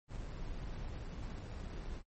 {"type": "noise with sample-and-hold", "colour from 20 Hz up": "brown", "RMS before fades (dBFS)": -43, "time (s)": [0.08, 2.03], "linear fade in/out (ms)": 50, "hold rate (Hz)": 3150, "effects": ["noise-tail reverb RT60 0.1 s tail -22 dB re dry", "MP3 32 kbps"]}